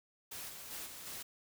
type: noise with level steps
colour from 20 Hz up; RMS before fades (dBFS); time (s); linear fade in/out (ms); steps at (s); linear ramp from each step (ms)
white; -45 / -49 / -44 / -49 / -45; 0.31-1.23; 10; 0.48 / 0.7 / 0.85 / 1.05; 20
effects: none